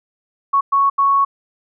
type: tone bursts at uneven times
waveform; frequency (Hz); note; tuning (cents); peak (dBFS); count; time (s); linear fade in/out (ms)
sine; 1108.7; C#6; 0; -11; 3; 0.53-0.61 / 0.72-0.9 / 0.98-1.25; 10
effects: none